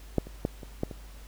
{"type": "clicks", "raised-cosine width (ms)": 2, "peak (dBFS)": [-10, -29, -13, -28, -14, -25], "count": 6, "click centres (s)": [0.183, 0.27, 0.451, 0.632, 0.834, 0.912], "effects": ["added 50 Hz sine -44 dBFS peak until 1.27 s", "pink hiss -54 dBFS RMS until 1.27 s"]}